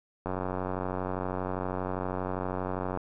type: click train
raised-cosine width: 1 ms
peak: -18 dBFS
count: 252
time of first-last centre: 0.26-2.974 s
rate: 92.5 Hz
effects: none